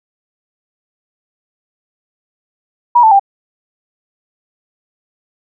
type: tone with pitch steps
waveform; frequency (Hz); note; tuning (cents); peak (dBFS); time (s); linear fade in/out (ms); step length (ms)
sine; 962 / 881 / 792; B5 / A5 / G5; -46 / +2 / +18; -4; 2.95-3.196; 10; 82
effects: none